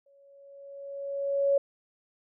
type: tone with exponential growth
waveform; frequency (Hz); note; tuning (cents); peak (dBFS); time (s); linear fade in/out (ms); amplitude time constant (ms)
sine; 558; C#5; +11; -19; 0.06-1.58; 5; 330
effects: none